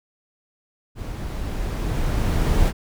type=noise with level ramp; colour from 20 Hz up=brown; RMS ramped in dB=-31 to -17 dBFS; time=0.95-2.73 s; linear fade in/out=50 ms; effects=none